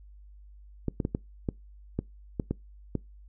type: clicks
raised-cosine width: 3 ms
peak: -15 dBFS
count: 9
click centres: 0.883 / 1.002 / 1.051 / 1.149 / 1.488 / 1.99 / 2.398 / 2.51 / 2.953 s
effects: noise-tail reverb RT60 0.2 s tail -24 dB re dry + added 50 Hz sine -48 dBFS peak until 3.28 s